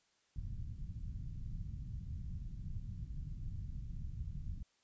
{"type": "low-pass noise", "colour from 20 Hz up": "pink", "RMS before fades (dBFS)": -43, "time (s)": [0.36, 4.63], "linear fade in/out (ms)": 2, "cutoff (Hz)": 150, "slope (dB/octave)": 24, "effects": ["white hiss -75 dBFS RMS until 4.83 s", "resampled to 16000 Hz"]}